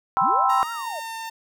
sine chord, C major seventh, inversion second, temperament equal, 784 / 987.8 / 1046.5 / 1318.5 Hz, G5 / B5 / C6 / E6, 0 / 0 / 0 / 0 cents, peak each -22 / -24 / -22 / -22 dBFS, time 0.17-0.63 s, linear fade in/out 0 ms
sine linear two-way sweep, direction up then down, 130.7 to 1396.9 to 551 Hz, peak -31 dBFS, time 0.21-1 s, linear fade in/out 10 ms, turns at 0.72 s
sawtooth tone with pitch glide, 932.3 to 902.6 Hz, A#5 to A5, 0 to +44 cents, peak -27 dBFS, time 0.49-1.3 s, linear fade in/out 10 ms, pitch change -56 cents, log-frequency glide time 0.69-1.13 s
effects none

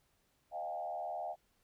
sine tone with frequency modulation, 708 Hz, F5, 23 cents sharp, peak -37 dBFS, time 0.51-1.36 s, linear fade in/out 50 ms, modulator 79.6 Hz, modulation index 1.2, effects pink hiss -75 dBFS RMS until 1.63 s

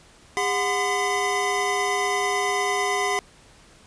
square tone cluster, 404.2 / 733 / 1023 / 2012 Hz, G#4 / F#5 / C6 / B6, -47 / -16 / -39 / +32 cents, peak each -28 dBFS, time 0.37-3.19 s, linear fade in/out 0 ms, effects pink hiss -52 dBFS RMS until 3.86 s + resampled to 22050 Hz

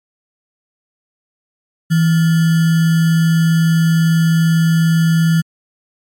sine tone with sample-and-hold, 163.8 Hz, E3, 11 cents flat, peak -9 dBFS, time 1.9-5.42 s, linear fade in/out 20 ms, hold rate 1575 Hz, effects MP3 64 kbps

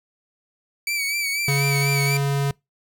sawtooth tone with vibrato, 2286 Hz, D7, 47 cents flat, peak -19 dBFS, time 0.87-2.17 s, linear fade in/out 2 ms, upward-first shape sine, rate 4.1 Hz, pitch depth 52 cents each way
square tone, 140 Hz, C#3, 18 cents sharp, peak -20 dBFS, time 1.48-2.51 s, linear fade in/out 2 ms
effects noise-tail reverb RT60 0.2 s tail -25 dB re dry

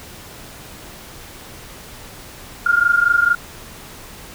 sine tone pair together, 1396.9 / 1421.3 Hz, F6 / F6, 0 / +30 cents, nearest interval unison, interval 30 cents, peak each -15 dBFS, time 2.66-3.35 s, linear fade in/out 5 ms, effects pink hiss -38 dBFS RMS until 4.34 s

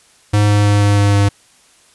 square tone with pitch steps, 103.83 / 103.23 / 102.64 / 102.05 / 101.46 / 100.87 Hz, G#2 / G#2 / G#2 / G#2 / G#2 / G2, 0 / -10 / -20 / -30 / -40 / +50 cents, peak -10 dBFS, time 0.33-1.29 s, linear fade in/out 10 ms, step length 160 ms, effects white hiss -50 dBFS RMS until 1.94 s + resampled to 24000 Hz

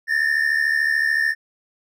triangle tone pair together, 1743.4 / 1817 Hz, A6 / A#6, -16 / -45 cents, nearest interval minor second, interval 71 cents, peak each -20 / -17 dBFS, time 0.07-1.35 s, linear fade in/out 50 ms, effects none

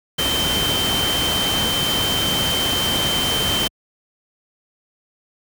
sine tone in noise, 3108 Hz, G7, 16 cents flat, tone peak -20 dBFS, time 0.18-3.68 s, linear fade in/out 10 ms, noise pink, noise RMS -22 dBFS, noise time 0.18-3.68 s, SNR -1 dB, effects high-pass 60 Hz 12 dB/octave

